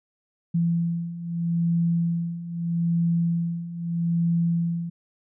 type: beating tone pair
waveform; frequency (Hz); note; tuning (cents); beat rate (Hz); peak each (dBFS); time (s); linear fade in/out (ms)
sine; 168.6 / 169.39; E3 / E3; +39 / +47; 0.79; -27 / -23; 0.54-4.9; 10
effects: none